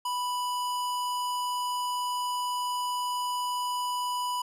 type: tone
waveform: square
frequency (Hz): 987.8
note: B5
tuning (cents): 0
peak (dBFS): -29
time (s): 0.05-4.42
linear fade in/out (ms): 5
effects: resampled to 32000 Hz